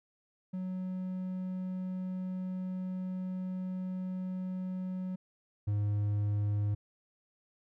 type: tone pair in turn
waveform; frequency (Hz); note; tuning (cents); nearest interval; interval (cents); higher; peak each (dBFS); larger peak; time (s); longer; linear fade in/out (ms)
triangle; 185 / 103.35; F#3 / G#2; 0 / -8; minor seventh; 1008; first; -32 / -26; second; 0.53-5.16 / 5.67-6.75; first; 10
effects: none